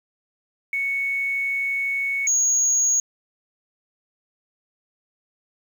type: tone pair in turn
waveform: sine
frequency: 2217 / 6643 Hz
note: C#7 / G#8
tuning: 0 / 0 cents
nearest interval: octave + perfect fifth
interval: 1900 cents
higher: second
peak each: -21 / -15 dBFS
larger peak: second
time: 0.73-2.27 / 2.27-3 s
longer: first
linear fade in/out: 2 ms
effects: tanh soft clip ceiling -14 dBFS + 8-bit